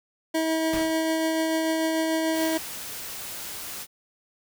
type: tone with tremolo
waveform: 25% pulse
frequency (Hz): 321.2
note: E4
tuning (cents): -45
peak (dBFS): -18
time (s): 0.34-2.58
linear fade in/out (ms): 10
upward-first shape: triangle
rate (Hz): 6.8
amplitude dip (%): 25
type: noise with exponential decay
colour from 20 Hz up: pink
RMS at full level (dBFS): -30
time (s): 0.73-1.07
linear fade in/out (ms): 2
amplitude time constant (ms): 72
type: noise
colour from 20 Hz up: white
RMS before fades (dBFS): -36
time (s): 2.32-3.87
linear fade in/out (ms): 50
effects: none